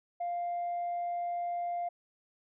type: tone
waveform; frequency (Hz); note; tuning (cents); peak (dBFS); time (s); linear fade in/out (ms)
sine; 698.5; F5; 0; -30; 0.2-1.89; 10
effects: tanh soft clip ceiling -29 dBFS